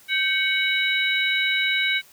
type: tone cluster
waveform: sine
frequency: 1559 / 2229 / 2970 / 3845 Hz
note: G6 / C#7 / F#7 / B7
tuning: -10 / +9 / +6 / -47 cents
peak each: -26 / -22 / -29 / -26 dBFS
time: 0.08-2.02 s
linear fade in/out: 50 ms
effects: white hiss -52 dBFS RMS until 2.12 s